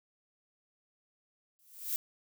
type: noise with exponential growth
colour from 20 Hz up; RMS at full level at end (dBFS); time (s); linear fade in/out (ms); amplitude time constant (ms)
violet; -30; 1.59-1.96; 0; 79
effects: none